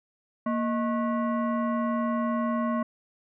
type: tone with frequency modulation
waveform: sine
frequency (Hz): 233.1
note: A#3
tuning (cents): 0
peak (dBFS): -24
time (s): 0.46-2.83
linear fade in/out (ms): 5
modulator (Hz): 858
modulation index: 0.93
effects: none